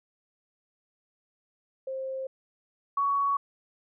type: tone pair in turn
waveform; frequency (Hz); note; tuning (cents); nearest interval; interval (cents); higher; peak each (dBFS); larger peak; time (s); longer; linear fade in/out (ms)
sine; 529 / 1120.9; C5 / C#6; +19 / +19; octave + minor second; 1300; second; -31 / -23; second; 1.87-2.27 / 2.97-3.37; neither; 5
effects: none